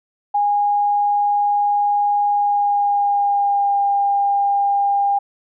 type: tone with pitch glide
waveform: sine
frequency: 820 to 803.6 Hz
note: G#5 to G5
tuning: -22 to +43 cents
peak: -14 dBFS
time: 0.34-5.19 s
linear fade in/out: 10 ms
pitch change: -35 cents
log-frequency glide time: 2.29-3.79 s
effects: none